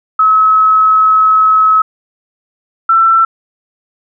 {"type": "tone pair in turn", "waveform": "sine", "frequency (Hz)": [1287, 1338.6], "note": ["E6", "E6"], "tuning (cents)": [-42, 26], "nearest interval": "minor second", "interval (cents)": 68, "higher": "second", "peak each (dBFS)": -5, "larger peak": "neither", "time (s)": [[0.19, 1.82], [2.89, 3.25]], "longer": "first", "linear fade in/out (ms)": 5, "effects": []}